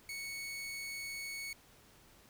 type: tone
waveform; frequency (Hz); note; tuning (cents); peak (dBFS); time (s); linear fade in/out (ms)
sawtooth; 2217; C#7; 0; -37; 0.09-1.53; 2
effects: pink hiss -62 dBFS RMS until 2.29 s